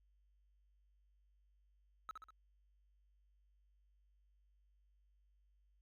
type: tone with echo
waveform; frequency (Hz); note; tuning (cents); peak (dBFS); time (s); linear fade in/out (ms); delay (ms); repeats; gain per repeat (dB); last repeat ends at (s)
triangle; 1294; E6; -32; -40; 2.09-2.11; 0; 65; 3; -5; 2.305
effects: added 50 Hz sine -70 dBFS peak until 5.81 s